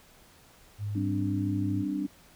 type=tone; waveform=sine; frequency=103.3 Hz; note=G#2; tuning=9 cents flat; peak=-30 dBFS; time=0.78-1.85 s; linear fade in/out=50 ms
type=chord; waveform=sine; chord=G suspended fourth; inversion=none; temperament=just; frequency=196 / 261.3 / 294 Hz; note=G3 / C4 / D4; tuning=0 / -2 / +2 cents; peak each=-34 / -35 / -30 dBFS; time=0.95-2.07 s; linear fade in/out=10 ms
effects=pink hiss -57 dBFS RMS until 2.35 s